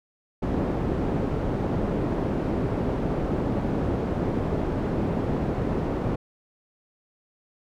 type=low-pass noise; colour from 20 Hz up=white; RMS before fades=-26 dBFS; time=0.42-6.16 s; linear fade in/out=10 ms; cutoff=380 Hz; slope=12 dB/octave; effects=none